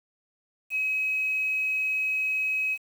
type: tone with quantisation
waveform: sine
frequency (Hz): 2547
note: D#7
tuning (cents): +40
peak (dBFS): -24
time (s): 0.7-2.78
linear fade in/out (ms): 50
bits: 8
effects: none